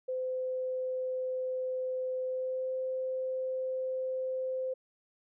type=tone with pitch glide; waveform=sine; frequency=513 to 518.1 Hz; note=C5 to C5; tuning=-34 to -17 cents; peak=-31 dBFS; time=0.08-4.74 s; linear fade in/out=10 ms; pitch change=+17 cents; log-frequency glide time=2.24-2.73 s; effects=none